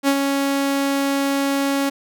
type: tone with ADSR envelope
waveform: sawtooth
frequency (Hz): 277.2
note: C#4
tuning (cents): 0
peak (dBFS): -9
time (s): 0.03-1.9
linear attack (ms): 50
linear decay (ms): 63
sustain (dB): -5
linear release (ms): 14
effects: none